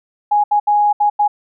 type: tone bursts at uneven times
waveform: sine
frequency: 830 Hz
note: G#5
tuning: 1 cent flat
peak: -10 dBFS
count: 5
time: 0.31-0.44 / 0.51-0.6 / 0.67-0.93 / 1-1.1 / 1.19-1.28 s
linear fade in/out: 10 ms
effects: none